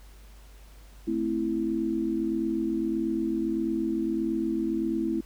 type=chord; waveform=sine; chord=A minor; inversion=none; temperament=equal; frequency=220 / 261.6 / 329.6 Hz; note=A3 / C4 / E4; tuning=0 / 0 / 0 cents; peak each=-31 / -32 / -27 dBFS; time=1.07-5.21 s; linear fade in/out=10 ms; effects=added 50 Hz sine -47 dBFS peak until 5.25 s + pink hiss -57 dBFS RMS until 5.25 s